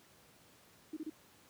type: tone bursts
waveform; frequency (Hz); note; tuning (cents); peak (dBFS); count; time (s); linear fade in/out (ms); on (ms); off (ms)
sine; 311.6; D#4; +3; -38; 3; 0.93-1.099; 5; 37; 29
effects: pink hiss -63 dBFS RMS until 1.49 s + high-pass 100 Hz 12 dB/octave